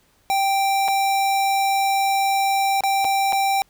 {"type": "tone with dropouts", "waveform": "square", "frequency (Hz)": 784, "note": "G5", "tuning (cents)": 0, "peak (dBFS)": -18, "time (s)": [0.3, 3.62], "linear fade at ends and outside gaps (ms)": 0, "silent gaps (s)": [[0.88, 0.884], [2.807, 2.836], [3.045, 3.05], [3.324, 3.33]], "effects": ["pink hiss -60 dBFS RMS until 3.69 s"]}